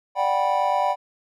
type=chord; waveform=triangle; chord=G major seventh; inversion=second; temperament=just; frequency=588 / 735 / 784 / 980 Hz; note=D5 / F#5 / G5 / B5; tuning=+2 / -12 / 0 / -14 cents; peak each=-24 / -23 / -22 / -22 dBFS; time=0.15-0.96 s; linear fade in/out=50 ms; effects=none